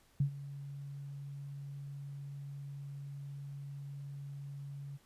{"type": "tone with ADSR envelope", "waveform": "sine", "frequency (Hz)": 140.6, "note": "C#3", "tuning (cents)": 25, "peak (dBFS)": -25, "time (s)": [0.2, 4.98], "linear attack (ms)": 5, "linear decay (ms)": 93, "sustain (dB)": -17, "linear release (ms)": 24, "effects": ["pink hiss -68 dBFS RMS until 5.05 s", "resampled to 32000 Hz"]}